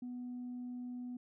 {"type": "tone", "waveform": "sine", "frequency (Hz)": 246.9, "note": "B3", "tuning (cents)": 0, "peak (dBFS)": -39, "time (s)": [0.02, 1.17], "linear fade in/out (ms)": 5, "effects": ["tanh soft clip ceiling -38 dBFS"]}